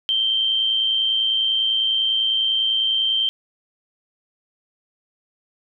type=tone with amplitude modulation; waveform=sine; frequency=3136 Hz; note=G7; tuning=in tune; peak=-15 dBFS; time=0.09-3.29 s; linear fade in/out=0 ms; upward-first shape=sine; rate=110 Hz; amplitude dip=45%; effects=none